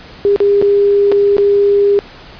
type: tone with dropouts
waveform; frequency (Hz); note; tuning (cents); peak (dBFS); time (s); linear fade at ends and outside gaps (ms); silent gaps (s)
sine; 403.9; G#4; -48; -7; 0.25-1.99; 0; 0.361-0.403 / 0.615-0.624 / 1.117-1.122 / 1.368-1.382
effects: pink hiss -36 dBFS RMS until 2.39 s + resampled to 11025 Hz